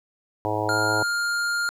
harmonic tone, 106.6 Hz, G#2, 46 cents sharp, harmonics 1 / 3 / 4 / 5 / 6 / 7 / 8 / 9, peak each -31 / -31 / -31 / -31 / -31 / -31 / -31 / -31 dBFS, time 0.45-1.03 s, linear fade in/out 0 ms
square tone, 1407 Hz, F6, 12 cents sharp, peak -23 dBFS, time 0.69-1.69 s, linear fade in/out 0 ms
effects low-pass 10000 Hz 12 dB/octave + 9-bit

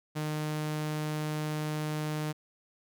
sawtooth tone, 152.8 Hz, D#3, 31 cents flat, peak -27 dBFS, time 0.15-2.33 s, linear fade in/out 20 ms, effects none

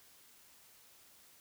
silence, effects white hiss -62 dBFS RMS until 1.4 s

